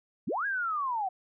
sine linear two-way sweep, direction up then down, 124.4 to 1661.2 to 725 Hz, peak -28 dBFS, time 0.27-1.09 s, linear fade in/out 10 ms, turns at 0.46 s, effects none

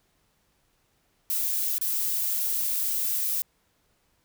violet noise with dropouts, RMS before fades -27 dBFS, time 1.3-3.42 s, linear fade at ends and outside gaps 0 ms, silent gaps 1.782-1.813 s, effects pink hiss -69 dBFS RMS until 4.24 s

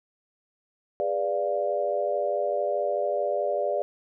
sine chord, G# diminished seventh, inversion none, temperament equal with one note detuned, 409.1 / 493.9 / 587.3 / 698.5 Hz, G#4 / B4 / D5 / F5, -26 / 0 / 0 / 0 cents, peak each -31 / -32 / -26 / -31 dBFS, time 1-3.82 s, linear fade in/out 0 ms, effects none

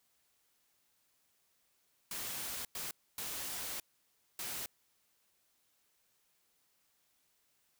white noise bursts at uneven times, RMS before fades -41 dBFS, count 4, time 2.11-2.65 / 2.75-2.91 / 3.18-3.8 / 4.39-4.66 s, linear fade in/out 2 ms, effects white hiss -75 dBFS RMS until 7.79 s

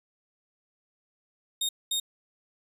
sawtooth tone bursts at uneven times, 3700 Hz, A#7, 14 cents flat, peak -23 dBFS, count 2, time 1.61-1.69 / 1.91-2 s, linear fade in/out 5 ms, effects resampled to 32000 Hz

